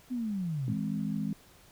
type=linear sweep; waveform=sine; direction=down; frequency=256.8 to 108.5 Hz; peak=-30 dBFS; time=0.1-0.74 s; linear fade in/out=20 ms
type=chord; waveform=sine; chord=E augmented; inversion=none; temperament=equal with one note detuned; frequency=162.36 / 207.7 / 261.6 Hz; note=E3 / G#3 / B#3; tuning=-26 / 0 / 0 cents; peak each=-35 / -32 / -37 dBFS; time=0.68-1.33 s; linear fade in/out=2 ms
effects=pink hiss -58 dBFS RMS until 1.71 s